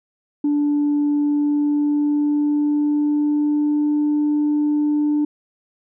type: tone with pitch glide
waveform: sine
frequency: 292.1 to 296.9 Hz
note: D4 to D4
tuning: -9 to +19 cents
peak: -14 dBFS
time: 0.44-5.25 s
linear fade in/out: 5 ms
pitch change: +28 cents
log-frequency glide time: 1.13-3.94 s
effects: tanh soft clip ceiling -13 dBFS